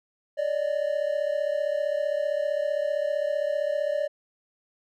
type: tone pair together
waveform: triangle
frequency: 573 / 608.4 Hz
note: D5 / D#5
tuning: -43 / -39 cents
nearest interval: minor second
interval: 104 cents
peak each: -25 dBFS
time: 0.37-4.08 s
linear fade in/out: 20 ms
effects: none